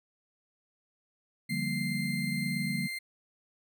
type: chord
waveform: sine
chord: G minor seventh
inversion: second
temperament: equal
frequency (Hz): 146.83 / 174.61 / 196 / 233.1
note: D3 / F3 / G3 / Bb3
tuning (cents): 0 / 0 / 0 / 0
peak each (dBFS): -36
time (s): 1.49-2.88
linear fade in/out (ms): 20
type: tone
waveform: 35% pulse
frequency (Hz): 2093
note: C7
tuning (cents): 0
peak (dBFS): -33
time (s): 1.49-2.99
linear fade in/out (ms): 10
effects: none